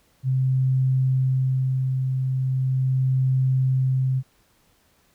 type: tone with tremolo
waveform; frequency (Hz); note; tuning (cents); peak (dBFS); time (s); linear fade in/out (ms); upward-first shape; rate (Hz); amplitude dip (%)
sine; 130.81; C3; 0; -17; 0.23-4.23; 50; sine; 0.39; 35
effects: pink hiss -62 dBFS RMS until 5.14 s